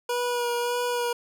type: tone with vibrato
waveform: 25% pulse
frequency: 483.3 Hz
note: B4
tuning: 38 cents flat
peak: -21 dBFS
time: 0.09-1.13 s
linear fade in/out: 5 ms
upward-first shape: sine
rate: 1.7 Hz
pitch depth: 18 cents each way
effects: none